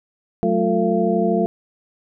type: tone cluster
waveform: sine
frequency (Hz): 186 / 218.7 / 354.1 / 449.9 / 681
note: F#3 / A3 / F4 / A4 / F5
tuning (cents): +9 / -10 / +24 / +39 / -44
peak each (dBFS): -22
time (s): 0.43-1.46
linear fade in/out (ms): 0
effects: none